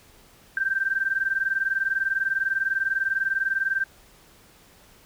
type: tone pair together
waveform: sine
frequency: 1561 / 1581 Hz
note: G6 / G6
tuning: -8 / +14 cents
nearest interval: unison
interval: 22 cents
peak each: -25 dBFS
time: 0.57-3.84 s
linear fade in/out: 2 ms
effects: pink hiss -54 dBFS RMS until 5.05 s